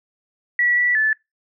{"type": "tone with pitch steps", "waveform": "sine", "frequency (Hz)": [1940, 1955, 1742], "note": ["B6", "B6", "A6"], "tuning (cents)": [-31, -18, -18], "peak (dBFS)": -15, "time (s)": [0.59, 1.13], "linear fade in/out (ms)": 2, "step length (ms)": 180, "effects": ["noise-tail reverb RT60 0.2 s tail -24 dB re dry"]}